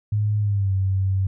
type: tone with pitch glide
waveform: sine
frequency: 105.1 to 95.82 Hz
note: G#2 to G2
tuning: +21 to -39 cents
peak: -18 dBFS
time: 0.12-1.27 s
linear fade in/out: 5 ms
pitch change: -160 cents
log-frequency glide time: 0.39-0.73 s
effects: none